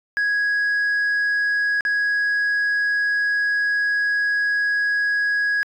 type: tone with dropouts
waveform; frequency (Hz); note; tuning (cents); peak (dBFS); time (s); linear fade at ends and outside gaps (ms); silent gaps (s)
sine; 1661.2; G#6; 0; -15; 0.17-5.63; 0; 1.808-1.851
effects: tanh soft clip ceiling -17 dBFS